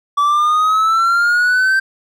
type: exponential sweep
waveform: triangle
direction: up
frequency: 1147 to 1568 Hz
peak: -9 dBFS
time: 0.17-1.8 s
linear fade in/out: 10 ms
effects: none